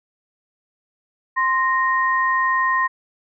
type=tone pair together; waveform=sine; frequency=1046.5 / 1859.4 Hz; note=C6 / A#6; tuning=0 / -5 cents; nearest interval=minor seventh; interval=995 cents; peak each=-18 / -20 dBFS; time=1.36-2.88 s; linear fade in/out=20 ms; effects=none